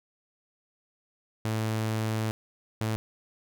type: tone bursts at uneven times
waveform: sawtooth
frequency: 110 Hz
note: A2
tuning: in tune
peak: -23 dBFS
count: 2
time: 1.45-2.31 / 2.81-2.96 s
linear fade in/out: 0 ms
effects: none